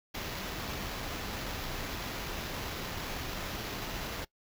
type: noise with sample-and-hold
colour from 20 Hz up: pink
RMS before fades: -38 dBFS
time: 0.14-4.25 s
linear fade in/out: 10 ms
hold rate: 8820 Hz
effects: noise-tail reverb RT60 0.1 s tail -21 dB re dry